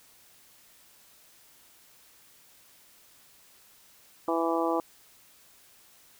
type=harmonic tone; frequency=165.9 Hz; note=E3; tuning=11 cents sharp; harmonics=2 / 3 / 4 / 5 / 6 / 7; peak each=-29 / -31 / -32 / -33 / -34 / -34 dBFS; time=4.28-4.8 s; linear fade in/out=2 ms; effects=white hiss -58 dBFS RMS until 6.19 s